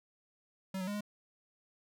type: tone with pitch steps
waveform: square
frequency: 190.6 / 184.8 / 204.9 / 207.6 Hz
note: G3 / F#3 / G#3 / G#3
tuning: -48 / -2 / -23 / 0 cents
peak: -36 dBFS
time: 0.74-1.008 s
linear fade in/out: 5 ms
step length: 67 ms
effects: none